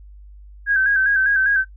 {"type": "tone with vibrato", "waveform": "sine", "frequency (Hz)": 1590, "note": "G6", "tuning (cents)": 24, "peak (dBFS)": -14, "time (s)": [0.66, 1.65], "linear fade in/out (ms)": 50, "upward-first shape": "square", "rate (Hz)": 5, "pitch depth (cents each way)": 53, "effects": ["noise-tail reverb RT60 0.1 s tail -19 dB re dry", "added 50 Hz sine -39 dBFS peak until 1.76 s"]}